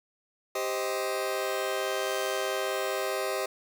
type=chord; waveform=sawtooth; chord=C minor; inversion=second; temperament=just; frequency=392.4 / 523.3 / 627.9 Hz; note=G4 / C5 / Eb5; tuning=+2 / 0 / +16 cents; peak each=-29 dBFS; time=0.55-3.46 s; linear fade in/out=5 ms; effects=none